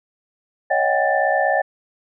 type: tone cluster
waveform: sine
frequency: 558 / 627 / 736 / 792 / 1769 Hz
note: C#5 / D#5 / F#5 / G5 / A6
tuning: +11 / +13 / -9 / +18 / +9 cents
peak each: -22 dBFS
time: 0.7-1.62 s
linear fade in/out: 10 ms
effects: none